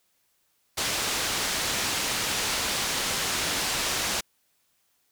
white low-pass noise, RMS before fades -28 dBFS, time 0.77-4.21 s, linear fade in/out 10 ms, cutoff 6500 Hz, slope 12 dB/octave, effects white hiss -70 dBFS RMS until 5.11 s

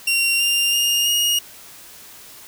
sawtooth tone with pitch steps, 2755 / 2792 / 2829 / 2867 Hz, F7 / F7 / F7 / F7, -24 / -1 / +22 / +45 cents, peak -13 dBFS, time 0.07-1.39 s, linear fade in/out 5 ms, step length 330 ms, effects white hiss -42 dBFS RMS until 2.47 s

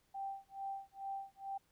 sine tone with tremolo, 784 Hz, G5, in tune, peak -38 dBFS, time 0.14-1.58 s, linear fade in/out 10 ms, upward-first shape sine, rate 2.3 Hz, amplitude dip 100%, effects pink hiss -75 dBFS RMS until 1.71 s

